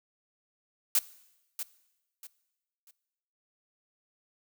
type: noise with echo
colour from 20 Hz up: blue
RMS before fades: -24 dBFS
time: 0.95-0.99 s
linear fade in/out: 2 ms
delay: 640 ms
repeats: 3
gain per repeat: -11 dB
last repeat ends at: 2.91 s
effects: noise-tail reverb RT60 1.0 s tail -19 dB re dry